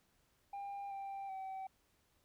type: tone with pitch steps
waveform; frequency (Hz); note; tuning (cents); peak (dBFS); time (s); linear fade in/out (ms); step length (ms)
sine; 800 / 787 / 766; G5 / G5 / G5; +35 / +7 / -40; -39; 0.53-1.67; 5; 380
effects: tanh soft clip ceiling -41 dBFS + pink hiss -75 dBFS RMS until 2.24 s